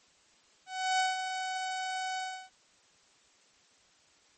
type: tone with ADSR envelope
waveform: sawtooth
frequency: 750 Hz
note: F#5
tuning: 23 cents sharp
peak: -21 dBFS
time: 0.66-2.5 s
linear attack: 330 ms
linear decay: 170 ms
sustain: -8 dB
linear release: 320 ms
effects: white hiss -64 dBFS RMS until 4.37 s + MP3 32 kbps